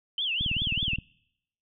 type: tone with vibrato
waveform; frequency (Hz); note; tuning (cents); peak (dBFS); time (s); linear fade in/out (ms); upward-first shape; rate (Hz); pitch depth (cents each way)
sine; 3011; F#7; +30; -26; 0.18-0.96; 2; triangle; 5; 280
type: click train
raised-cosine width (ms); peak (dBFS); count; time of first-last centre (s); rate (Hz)
5; -21; 12; 0.41-0.986; 19.1
effects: noise-tail reverb RT60 0.8 s tail -26 dB re dry